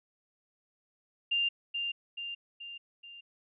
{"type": "tone with echo", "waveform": "sine", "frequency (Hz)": 2794, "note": "F7", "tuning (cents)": 0, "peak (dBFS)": -26, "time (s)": [1.31, 1.49], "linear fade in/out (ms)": 10, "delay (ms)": 430, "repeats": 4, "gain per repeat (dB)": -5, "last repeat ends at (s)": 3.21, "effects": []}